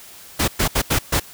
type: noise bursts at uneven times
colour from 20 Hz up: pink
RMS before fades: -18 dBFS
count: 5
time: 0.39-0.48 / 0.59-0.68 / 0.75-0.82 / 0.9-0.99 / 1.12-1.2 s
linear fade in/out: 10 ms
effects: white hiss -42 dBFS RMS until 1.33 s